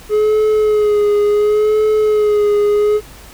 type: tone with vibrato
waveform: triangle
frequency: 421.7 Hz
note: G#4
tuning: 26 cents sharp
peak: -8 dBFS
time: 0.09-3.01 s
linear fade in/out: 50 ms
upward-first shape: sine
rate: 0.7 Hz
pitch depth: 35 cents each way
effects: added 51 Hz sine -41 dBFS peak until 3.33 s + pink hiss -39 dBFS RMS until 3.33 s